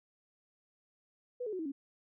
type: tone with pitch steps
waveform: sine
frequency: 493.9 / 427.5 / 370 / 320.3 / 277.2 Hz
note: B4 / A4 / F#4 / E4 / C#4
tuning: 0 / -50 / 0 / -50 / 0 cents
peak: -35 dBFS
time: 1.4-1.72 s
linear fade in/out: 10 ms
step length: 64 ms
effects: none